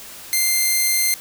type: tone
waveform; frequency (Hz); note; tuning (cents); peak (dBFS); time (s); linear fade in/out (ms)
5% pulse; 2093; C7; 0; -6; 0.33-1.14; 0
effects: white hiss -38 dBFS RMS until 1.2 s